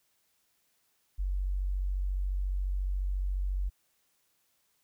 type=tone; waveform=sine; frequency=47.13 Hz; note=F#1; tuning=33 cents sharp; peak=-28 dBFS; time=1.18-3.7 s; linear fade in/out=20 ms; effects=white hiss -73 dBFS RMS until 4.83 s